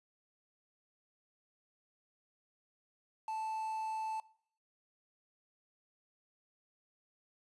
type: tone with quantisation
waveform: triangle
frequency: 878 Hz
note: A5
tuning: 4 cents flat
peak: -34 dBFS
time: 3.28-4.2 s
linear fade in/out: 2 ms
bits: 9
effects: noise-tail reverb RT60 0.6 s tail -21 dB re dry + resampled to 24000 Hz